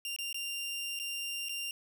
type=tone with dropouts; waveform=sawtooth; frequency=2786 Hz; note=F7; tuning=5 cents flat; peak=-32 dBFS; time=0.05-1.71 s; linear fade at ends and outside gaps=1 ms; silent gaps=0.163-0.187 / 0.328-0.344 / 0.991-0.998 / 1.486-1.493 s; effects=none